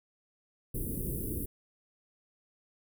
pink band-stop noise, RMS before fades -35 dBFS, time 0.74-1.46 s, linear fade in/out 10 ms, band 450 to 10000 Hz, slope 48 dB/octave, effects none

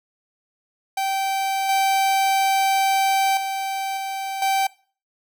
45% pulse tone with level steps, 777 Hz, G5, 16 cents flat, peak -21 / -17 / -24 / -26 / -18 dBFS, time 0.97-4.67 s, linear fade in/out 5 ms, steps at 1.69 / 3.37 / 3.97 / 4.42 s, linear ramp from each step 2 ms, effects noise-tail reverb RT60 0.4 s tail -21 dB re dry

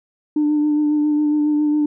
sine tone with vibrato, 298.9 Hz, D4, 31 cents sharp, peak -13 dBFS, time 0.36-1.86 s, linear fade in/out 5 ms, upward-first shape sine, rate 7.3 Hz, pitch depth 19 cents each way, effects tanh soft clip ceiling -11 dBFS

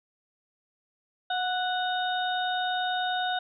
harmonic tone with a mistuned harmonic, 740 Hz, F#5, in tune, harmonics 1 / 2 / 4 / 5, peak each -28 / -32 / -41 / -33 dBFS, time 1.3-3.39 s, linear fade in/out 5 ms, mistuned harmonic 1, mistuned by -22 cents, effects none

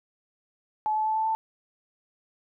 sine tone with pitch steps, 859 / 865.5 / 872 / 878.6 / 885.2 Hz, A5 / A5 / A5 / A5 / A5, -42 / -29 / -16 / -3 / +10 cents, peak -23 dBFS, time 0.86-1.35 s, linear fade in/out 0 ms, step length 98 ms, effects none

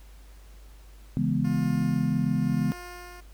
sine chord, C# minor seventh, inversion none, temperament equal, 138.59 / 164.81 / 207.7 / 246.9 Hz, C#3 / E3 / G#3 / B3, 0 / 0 / 0 / 0 cents, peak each -28 dBFS, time 1.17-2.72 s, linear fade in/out 0 ms
10% pulse tone with tremolo, 354.9 Hz, F4, 28 cents sharp, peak -31 dBFS, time 1.44-3.21 s, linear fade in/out 10 ms, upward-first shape sine, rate 0.93 Hz, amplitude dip 55%
effects added 50 Hz sine -46 dBFS peak until 3.33 s + pink hiss -58 dBFS RMS until 3.33 s

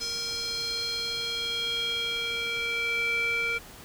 square tone with band-pass filter sweep, 465.7 Hz, A#4, 2 cents flat, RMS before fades -30 dBFS, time 0-3.59 s, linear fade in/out 20 ms, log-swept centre 5100 to 2100 Hz, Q 4.6, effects pink hiss -47 dBFS RMS until 3.84 s

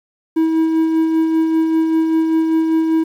triangle tone with tremolo, 322.1 Hz, E4, 40 cents flat, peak -9 dBFS, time 0.36-3.04 s, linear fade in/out 10 ms, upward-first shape sine, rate 5.1 Hz, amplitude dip 35%, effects 8-bit

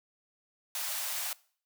white high-pass noise, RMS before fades -35 dBFS, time 0.75-1.33 s, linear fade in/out 2 ms, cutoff 580 Hz, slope 96 dB/octave, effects noise-tail reverb RT60 0.5 s tail -22 dB re dry

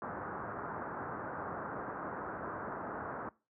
white low-pass noise, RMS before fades -41 dBFS, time 0.02-3.29 s, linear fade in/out 2 ms, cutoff 1500 Hz, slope 48 dB/octave, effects noise-tail reverb RT60 0.3 s tail -21 dB re dry + high-pass 100 Hz 12 dB/octave

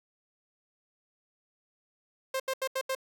sawtooth tone bursts, 528 Hz, C5, 16 cents sharp, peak -25 dBFS, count 5, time 2.34-2.951 s, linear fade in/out 5 ms, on 59 ms, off 79 ms, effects none

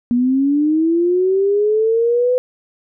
sine linear sweep, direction up, 237.4 to 506 Hz, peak -12 dBFS, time 0.11-2.38 s, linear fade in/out 0 ms, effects none

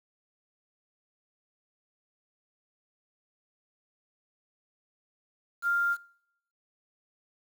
sine tone with quantisation, 1396.9 Hz, F6, in tune, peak -24 dBFS, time 5.62-5.97 s, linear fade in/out 50 ms, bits 8, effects noise-tail reverb RT60 0.8 s tail -22 dB re dry

